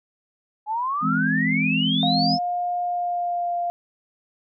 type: exponential sweep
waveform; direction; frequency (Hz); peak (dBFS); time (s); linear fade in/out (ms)
sine; up; 830.6 to 5380; -22; 0.66-2.39; 50
type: chord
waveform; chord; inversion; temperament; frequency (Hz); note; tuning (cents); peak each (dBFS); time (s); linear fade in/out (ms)
sine; E augmented; none; equal with one note detuned; 164.81 / 207.7 / 258; E3 / G#3 / B#3; 0 / 0 / -24; -25 / -25 / -24; 1.01-2.39; 50
type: tone with pitch glide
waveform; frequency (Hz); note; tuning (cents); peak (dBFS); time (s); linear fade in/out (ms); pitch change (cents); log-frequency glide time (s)
sine; 709 to 697.6; F5 to F5; +26 to -2; -22; 2.03-3.7; 0; -28; 2.82-3.55
effects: none